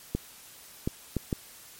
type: clicks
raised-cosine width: 3 ms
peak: -14 dBFS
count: 4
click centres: 0.15 / 0.875 / 1.167 / 1.328 s
effects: white hiss -50 dBFS RMS until 1.79 s + MP3 64 kbps